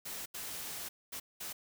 white noise bursts at uneven times, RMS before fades -42 dBFS, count 4, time 0.05-0.26 / 0.34-0.89 / 1.12-1.2 / 1.4-1.53 s, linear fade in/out 10 ms, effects none

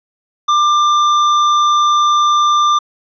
sine tone with hard clipping, 1190 Hz, D6, 22 cents sharp, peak -11 dBFS, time 0.48-2.79 s, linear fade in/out 10 ms, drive 9 dB, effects resampled to 16000 Hz

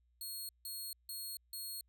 10% pulse tone bursts, 4300 Hz, C8, 47 cents sharp, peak -35 dBFS, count 4, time 0.21-1.81 s, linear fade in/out 2 ms, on 280 ms, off 160 ms, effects added 60 Hz sine -70 dBFS peak until 1.88 s

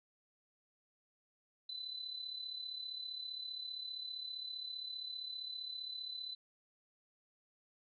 sine tone with amplitude modulation, 4011 Hz, B7, 26 cents sharp, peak -39 dBFS, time 1.69-6.35 s, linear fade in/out 5 ms, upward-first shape sine, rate 35.2 Hz, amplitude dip 60%, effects none

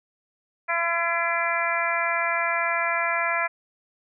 harmonic tone, 338.3 Hz, E4, 45 cents sharp, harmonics 2 / 3 / 4 / 5 / 6 / 7, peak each -29 / -29 / -29 / -29 / -29 / -29 dBFS, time 0.68-3.48 s, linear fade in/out 20 ms, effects none

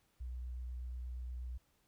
sine tone with vibrato, 61.7 Hz, B1, 1 cent flat, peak -40 dBFS, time 0.2-1.58 s, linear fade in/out 10 ms, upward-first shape sine, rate 8.3 Hz, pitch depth 14 cents each way, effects pink hiss -75 dBFS RMS until 1.87 s

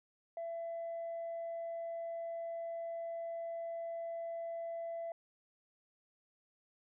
sine tone, 670 Hz, E5, 28 cents sharp, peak -37 dBFS, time 0.37-5.12 s, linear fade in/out 2 ms, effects tanh soft clip ceiling -36 dBFS

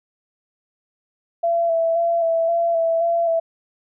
sine tone with vibrato, 669 Hz, E5, 25 cents sharp, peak -16 dBFS, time 1.43-3.4 s, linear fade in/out 10 ms, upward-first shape square, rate 1.9 Hz, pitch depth 22 cents each way, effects none

